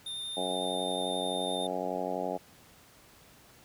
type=tone with vibrato; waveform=square; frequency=3621 Hz; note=A7; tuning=49 cents sharp; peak=-36 dBFS; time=0.06-1.67 s; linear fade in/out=5 ms; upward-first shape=triangle; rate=11 Hz; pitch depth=12 cents each way
type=harmonic tone; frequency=91.8 Hz; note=F#2; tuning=13 cents flat; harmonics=2 / 3 / 4 / 5 / 6 / 7 / 8 / 9; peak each=-42 / -40 / -41 / -39 / -38 / -37 / -39 / -39 dBFS; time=0.36-2.38 s; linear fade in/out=20 ms
effects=pink hiss -57 dBFS RMS until 3.64 s + high-pass 60 Hz 12 dB/octave